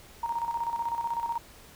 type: tone with tremolo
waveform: sine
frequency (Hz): 932.3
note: A#5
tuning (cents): 0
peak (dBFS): -26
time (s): 0.23-1.38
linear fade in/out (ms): 5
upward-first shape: square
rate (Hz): 16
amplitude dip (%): 60
effects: added 60 Hz sine -61 dBFS peak until 1.75 s + pink hiss -52 dBFS RMS until 1.75 s